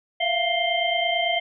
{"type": "tone cluster", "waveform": "sine", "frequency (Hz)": [672, 701, 2104, 3131], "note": ["E5", "F5", "C7", "G7"], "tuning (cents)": [33, 6, 9, -3], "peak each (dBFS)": -26, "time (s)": [0.2, 1.4], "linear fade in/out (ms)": 10, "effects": []}